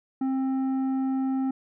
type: tone with tanh clipping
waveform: sine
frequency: 264.9 Hz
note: C4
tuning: 22 cents sharp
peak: -25 dBFS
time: 0.21-1.51 s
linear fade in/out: 5 ms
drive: 8 dB
effects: none